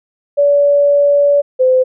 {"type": "tone pair in turn", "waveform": "sine", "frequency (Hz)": [573, 513.9], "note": ["D5", "C5"], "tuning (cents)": [-43, -31], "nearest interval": "major second", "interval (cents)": 188, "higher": "first", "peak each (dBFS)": -7, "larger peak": "neither", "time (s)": [[0.37, 1.42], [1.59, 1.84]], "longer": "first", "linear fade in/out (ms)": 20, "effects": []}